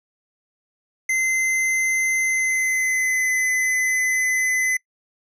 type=tone with pitch glide; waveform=square; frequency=2066 to 2026 Hz; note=C7 to B6; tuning=-22 to +44 cents; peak=-19 dBFS; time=1.09-4.77 s; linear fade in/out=5 ms; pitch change=-34 cents; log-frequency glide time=2.2-3.34 s; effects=noise-tail reverb RT60 0.1 s tail -23 dB re dry + low-pass 12000 Hz 12 dB/octave